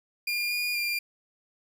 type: tone with pitch steps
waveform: 30% pulse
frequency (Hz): 2409 / 2434 / 2393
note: D7 / D#7 / D7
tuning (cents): +43 / -39 / +32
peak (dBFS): -24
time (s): 0.27-0.99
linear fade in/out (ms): 5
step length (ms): 240
effects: none